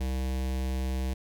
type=tone with notch filter; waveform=square; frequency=65 Hz; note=C2; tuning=11 cents flat; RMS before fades=-30 dBFS; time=0-1.14 s; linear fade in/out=10 ms; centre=1300 Hz; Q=1.7; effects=none

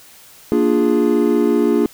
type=chord; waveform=triangle; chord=Bb dominant seventh; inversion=none; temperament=equal; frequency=233.1 / 293.7 / 349.2 / 415.3 Hz; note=Bb3 / D4 / F4 / Ab4; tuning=0 / 0 / 0 / 0 cents; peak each=-16 dBFS; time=0.52-1.86 s; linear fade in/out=0 ms; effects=white hiss -44 dBFS RMS until 1.93 s

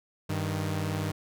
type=tone pair together; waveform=sawtooth; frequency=97.88 / 155.56 Hz; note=G2 / D#3; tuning=-2 / 0 cents; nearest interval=minor sixth; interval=802 cents; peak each=-27 / -28 dBFS; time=0.29-1.12 s; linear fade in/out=10 ms; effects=none

